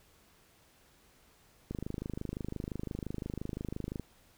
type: click train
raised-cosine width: 3 ms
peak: -24 dBFS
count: 60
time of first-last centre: 1.71-3.997 s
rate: 25.8 Hz
effects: pink hiss -64 dBFS RMS until 4.37 s